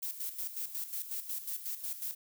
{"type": "noise with tremolo", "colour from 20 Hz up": "violet", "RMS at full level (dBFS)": -37, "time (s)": [0.02, 2.15], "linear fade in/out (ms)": 10, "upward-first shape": "square", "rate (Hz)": 5.5, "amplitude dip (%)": 65, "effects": []}